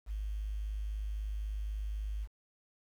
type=tone with quantisation; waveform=sine; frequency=51.91 Hz; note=G#1; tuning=in tune; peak=-34 dBFS; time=0.06-2.28 s; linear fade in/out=50 ms; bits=10; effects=none